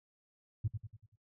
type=tone with echo; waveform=sine; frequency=107.3 Hz; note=A2; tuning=43 cents flat; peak=-28 dBFS; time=0.64-0.68 s; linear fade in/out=10 ms; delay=96 ms; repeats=5; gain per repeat=-7 dB; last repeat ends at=1.16 s; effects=noise-tail reverb RT60 0.1 s tail -20 dB re dry + tanh soft clip ceiling -25 dBFS